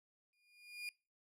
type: tone with exponential growth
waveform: 35% pulse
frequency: 2430 Hz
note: D#7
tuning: 42 cents flat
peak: -38 dBFS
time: 0.33-0.89 s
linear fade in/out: 1 ms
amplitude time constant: 120 ms
effects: noise-tail reverb RT60 0.3 s tail -23 dB re dry + low-pass 12000 Hz 12 dB/octave